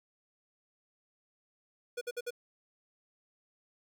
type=tone bursts; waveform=square; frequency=484.6 Hz; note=B4; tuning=33 cents flat; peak=-35 dBFS; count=4; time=1.97-2.307 s; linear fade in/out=10 ms; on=43 ms; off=55 ms; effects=none